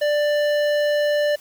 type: tone with hard clipping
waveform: triangle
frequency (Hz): 590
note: D5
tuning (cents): +8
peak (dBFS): -19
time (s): 0.01-1.36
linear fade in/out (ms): 10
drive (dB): 17
effects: white hiss -48 dBFS RMS until 1.4 s